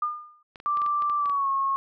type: tone with exponential decay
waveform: sine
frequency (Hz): 1210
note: D#6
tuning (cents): -49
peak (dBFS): -21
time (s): 0.02-0.43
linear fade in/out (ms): 5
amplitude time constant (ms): 89
type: clicks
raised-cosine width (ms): 0.3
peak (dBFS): -26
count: 9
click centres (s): 0.558 / 0.601 / 0.772 / 0.818 / 0.863 / 1.022 / 1.098 / 1.258 / 1.297
type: tone with pitch glide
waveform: sine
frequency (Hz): 1174.7 to 1089.7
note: D6 to C#6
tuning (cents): 0 to -30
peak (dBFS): -22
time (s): 0.66-1.76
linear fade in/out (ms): 0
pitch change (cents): -130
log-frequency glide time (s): 1.18-1.49
effects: none